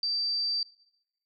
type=tone; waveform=sine; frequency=4664 Hz; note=D8; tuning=13 cents flat; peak=-26 dBFS; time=0.03-0.63 s; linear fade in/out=2 ms; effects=noise-tail reverb RT60 0.9 s tail -20 dB re dry